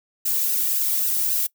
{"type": "noise with flanger", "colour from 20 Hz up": "violet", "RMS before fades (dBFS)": -22, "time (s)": [0.25, 1.47], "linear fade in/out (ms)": 10, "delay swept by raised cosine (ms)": [0.88, 1.98], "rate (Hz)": 3.7, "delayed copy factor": -0.9, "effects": ["noise-tail reverb RT60 0.1 s tail -22 dB re dry"]}